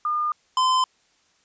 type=tone pair in turn; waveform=sine / square; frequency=1212 / 1027.6 Hz; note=D#6 / C6; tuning=-46 / -32 cents; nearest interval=minor third; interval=286 cents; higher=first; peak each=-21 / -18 dBFS; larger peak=second; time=0.05-0.32 / 0.57-0.84 s; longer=neither; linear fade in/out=2 ms; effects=white hiss -63 dBFS RMS until 1.44 s + resampled to 16000 Hz